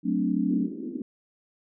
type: chord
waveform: sine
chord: D dominant seventh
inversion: first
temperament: equal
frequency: 185 / 220 / 261.6 / 293.7 Hz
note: F#3 / A3 / C4 / D4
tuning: 0 / 0 / 0 / 0 cents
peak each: -28 dBFS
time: 0.03-0.69 s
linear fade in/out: 50 ms
type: band-pass noise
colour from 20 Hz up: pink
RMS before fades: -35 dBFS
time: 0.49-1.02 s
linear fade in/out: 2 ms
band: 220 to 360 Hz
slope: 48 dB/octave
effects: none